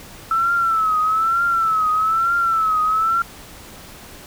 sine tone with vibrato, 1318.5 Hz, E6, in tune, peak -15 dBFS, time 0.31-3.22 s, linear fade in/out 2 ms, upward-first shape triangle, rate 1.1 Hz, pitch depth 100 cents each way, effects pink hiss -40 dBFS RMS until 4.26 s

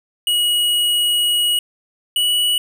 square tone pair in turn, 2906 / 2938 Hz, F#7 / F#7, -32 / -13 cents, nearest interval unison, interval 19 cents, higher second, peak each -15 dBFS, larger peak neither, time 0.27-1.59 / 2.16-2.58 s, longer first, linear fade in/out 2 ms, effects none

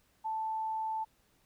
sine tone, 880 Hz, A5, in tune, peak -32 dBFS, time 0.24-1.05 s, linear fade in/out 20 ms, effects pink hiss -70 dBFS RMS until 1.45 s

